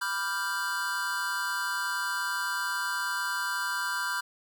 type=chord; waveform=square; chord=G dominant seventh; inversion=first; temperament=equal; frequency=987.8 / 1174.7 / 1396.9 / 1568 Hz; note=B5 / D6 / F6 / G6; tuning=0 / 0 / 0 / 0 cents; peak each=-36 / -39 / -35 / -33 dBFS; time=0.01-4.21 s; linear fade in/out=10 ms; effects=none